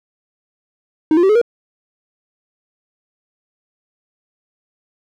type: tone with pitch steps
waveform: triangle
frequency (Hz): 312.5 / 346.7 / 384.7 / 426.9 / 473.7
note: D#4 / F4 / G4 / G#4 / A#4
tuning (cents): +8 / -13 / -33 / +48 / +28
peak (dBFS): -7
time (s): 1.11-1.415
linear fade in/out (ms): 2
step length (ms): 61
effects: none